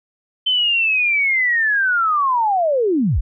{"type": "linear sweep", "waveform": "sine", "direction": "down", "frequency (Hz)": [3085, 31], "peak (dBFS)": -14, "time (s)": [0.46, 3.21], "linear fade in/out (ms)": 10, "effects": []}